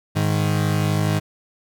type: tone pair together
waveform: 35% pulse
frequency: 104.45 / 156.5 Hz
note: G#2 / D#3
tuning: +10 / +10 cents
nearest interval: perfect fifth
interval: 700 cents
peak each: -19 dBFS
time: 0.15-1.2 s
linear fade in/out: 20 ms
effects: none